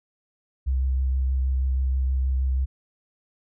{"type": "tone with vibrato", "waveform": "sine", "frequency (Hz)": 65.41, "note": "C2", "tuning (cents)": 0, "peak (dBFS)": -20, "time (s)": [0.66, 2.66], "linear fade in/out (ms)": 20, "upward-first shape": "triangle", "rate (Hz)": 6.3, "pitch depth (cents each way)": 21, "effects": []}